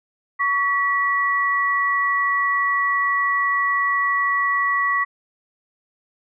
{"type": "tone pair together", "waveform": "sine", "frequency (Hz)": [1126.5, 1944], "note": ["C#6", "B6"], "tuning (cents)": [28, -28], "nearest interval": "major sixth", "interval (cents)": 944, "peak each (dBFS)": [-20, -20], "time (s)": [0.39, 5.05], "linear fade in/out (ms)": 20, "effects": []}